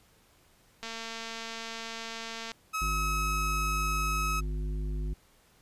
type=click train; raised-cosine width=0.2 ms; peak=-22 dBFS; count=384; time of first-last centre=0.83-2.517 s; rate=227 Hz
type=tone; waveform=30% pulse; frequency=1282 Hz; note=E6; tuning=49 cents flat; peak=-27 dBFS; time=2.73-4.41 s; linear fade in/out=20 ms
type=harmonic tone; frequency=51.1 Hz; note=G#1; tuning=27 cents flat; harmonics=1 / 3 / 5 / 7; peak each=-30 / -40 / -47 / -48 dBFS; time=2.81-5.14 s; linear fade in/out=10 ms
effects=pink hiss -63 dBFS RMS until 5.61 s + resampled to 32000 Hz